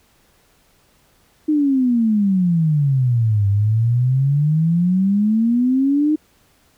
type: exponential two-way sweep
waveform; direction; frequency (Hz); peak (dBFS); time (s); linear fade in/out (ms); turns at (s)
sine; down then up; 311.1 to 98.7 to 311.1; -13; 1.48-6.16; 10; 3.48
effects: pink hiss -57 dBFS RMS until 6.77 s